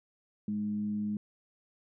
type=tone with frequency modulation; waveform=sine; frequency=208.9 Hz; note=G#3; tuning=10 cents sharp; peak=-30 dBFS; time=0.48-1.17 s; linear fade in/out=2 ms; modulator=103 Hz; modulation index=0.28; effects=none